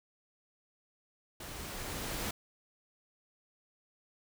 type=noise with level ramp; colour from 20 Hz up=pink; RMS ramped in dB=-45 to -36 dBFS; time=1.4-2.31 s; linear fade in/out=5 ms; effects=none